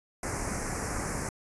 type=band-stop noise; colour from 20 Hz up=pink; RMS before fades=-33 dBFS; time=0.23-1.29 s; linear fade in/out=2 ms; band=2200 to 5400 Hz; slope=48 dB/octave; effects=resampled to 24000 Hz